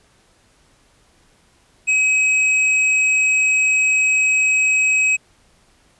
sine tone with tanh clipping, 2544 Hz, D#7, 38 cents sharp, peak -15 dBFS, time 1.87-5.17 s, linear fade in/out 20 ms, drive 11 dB, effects pink hiss -56 dBFS RMS until 5.99 s + resampled to 24000 Hz

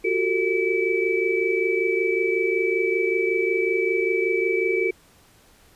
sine tone cluster, 359.5 / 384.8 / 451 / 2301 Hz, F#4 / G4 / A4 / D7, -50 / -32 / +43 / -36 cents, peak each -25 dBFS, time 0.04-4.91 s, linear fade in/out 10 ms, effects pink hiss -55 dBFS RMS until 5.75 s + resampled to 32000 Hz

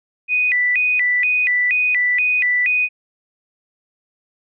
sine tone with vibrato, 2217 Hz, C#7, in tune, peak -14 dBFS, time 0.28-2.89 s, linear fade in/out 50 ms, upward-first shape square, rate 2.1 Hz, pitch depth 200 cents each way, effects none

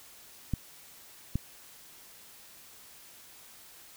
clicks, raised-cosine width 5 ms, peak -16 dBFS, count 2, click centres 0.537 / 1.356 s, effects white hiss -53 dBFS RMS until 3.96 s

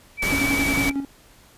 sine tone with vibrato, 2293 Hz, D7, 42 cents flat, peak -22 dBFS, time 0.17-0.93 s, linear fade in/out 50 ms, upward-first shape triangle, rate 9.8 Hz, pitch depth 29 cents each way
pink noise, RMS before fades -26 dBFS, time 0.22-0.9 s, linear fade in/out 5 ms
triangle tone with tremolo, 277.2 Hz, C#4, in tune, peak -19 dBFS, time 0.32-1.05 s, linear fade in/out 5 ms, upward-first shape square, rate 11 Hz, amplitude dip 60%
effects pink hiss -52 dBFS RMS until 1.57 s + resampled to 32000 Hz

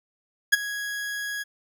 40% pulse tone with ADSR envelope, 1661 Hz, G#6, in tune, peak -11 dBFS, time 0.52-1.44 s, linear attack 15 ms, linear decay 20 ms, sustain -17 dB, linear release 22 ms, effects none

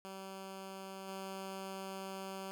10% pulse tone with level steps, 192.3 Hz, G3, 33 cents flat, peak -37 / -34 dBFS, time 0.05-2.51 s, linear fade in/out 0 ms, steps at 1.07 s, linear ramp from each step 20 ms, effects none

